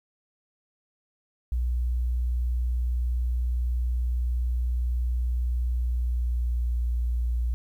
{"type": "tone with pitch glide", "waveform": "sine", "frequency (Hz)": [60.8, 59.65], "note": ["B1", "A#1"], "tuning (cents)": [-26, 41], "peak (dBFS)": -23, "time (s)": [1.52, 7.54], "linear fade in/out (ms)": 0, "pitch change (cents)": -33, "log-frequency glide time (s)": [5.72, 6.87], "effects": ["10-bit"]}